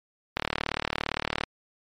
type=click train; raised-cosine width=0.3 ms; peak=-9 dBFS; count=41; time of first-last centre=0.37-1.437 s; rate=37.5 Hz; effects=MP3 64 kbps